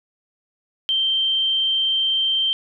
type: tone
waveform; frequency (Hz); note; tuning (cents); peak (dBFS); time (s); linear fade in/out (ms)
sine; 3136; G7; 0; -17; 0.89-2.53; 0
effects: none